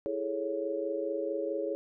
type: chord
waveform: sine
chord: A major seventh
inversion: second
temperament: equal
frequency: 329.6 / 415.3 / 440 / 554.4 Hz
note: E4 / G#4 / A4 / C#5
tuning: 0 / 0 / 0 / 0 cents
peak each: -37 / -35 / -39 / -34 dBFS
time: 0.06-1.75 s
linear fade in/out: 0 ms
effects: none